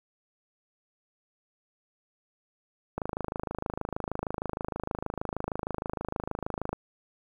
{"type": "click train", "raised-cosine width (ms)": 1, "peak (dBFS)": -17, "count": 100, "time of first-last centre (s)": [2.98, 6.73], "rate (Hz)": 26.4, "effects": ["9-bit"]}